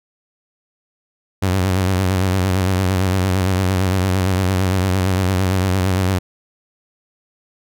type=tone with vibrato; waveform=sawtooth; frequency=93.7 Hz; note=F#2; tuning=22 cents sharp; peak=-11 dBFS; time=1.42-6.19 s; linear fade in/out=10 ms; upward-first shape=sine; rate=8.8 Hz; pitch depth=66 cents each way; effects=none